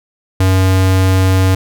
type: tone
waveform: square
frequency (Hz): 94.2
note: F#2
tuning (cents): +32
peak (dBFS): -9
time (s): 0.4-1.55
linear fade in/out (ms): 5
effects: none